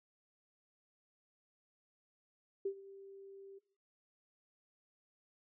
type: tone with ADSR envelope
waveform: sine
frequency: 392 Hz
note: G4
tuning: in tune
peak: -32 dBFS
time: 2.65-3.59 s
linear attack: 7 ms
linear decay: 75 ms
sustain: -19 dB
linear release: 13 ms
effects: noise-tail reverb RT60 0.5 s tail -18 dB re dry